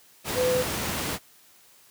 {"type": "tone in noise", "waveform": "sine", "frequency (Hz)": 504, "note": "B4", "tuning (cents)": 35, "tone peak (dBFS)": -21, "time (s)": [0.35, 0.65], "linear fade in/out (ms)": 50, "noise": "pink", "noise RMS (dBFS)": -29, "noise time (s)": [0.24, 1.19], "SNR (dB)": 5, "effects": ["white hiss -56 dBFS RMS until 1.9 s", "high-pass 80 Hz 12 dB/octave"]}